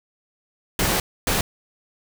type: noise bursts at uneven times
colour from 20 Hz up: pink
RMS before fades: -21 dBFS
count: 2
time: 0.79-1 / 1.27-1.41 s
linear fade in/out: 2 ms
effects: none